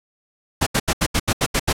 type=noise bursts; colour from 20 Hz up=pink; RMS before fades=-18 dBFS; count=9; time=0.61-1.73 s; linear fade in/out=10 ms; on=56 ms; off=77 ms; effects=low-pass 11000 Hz 12 dB/octave